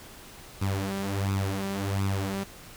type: tone with flanger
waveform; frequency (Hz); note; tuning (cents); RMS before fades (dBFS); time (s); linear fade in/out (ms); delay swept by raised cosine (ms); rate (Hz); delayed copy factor
sawtooth; 98; G2; 0; -29; 0.61-2.44; 10; 0.8 to 5.2; 1.4; +0.75
effects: pink hiss -47 dBFS RMS until 2.76 s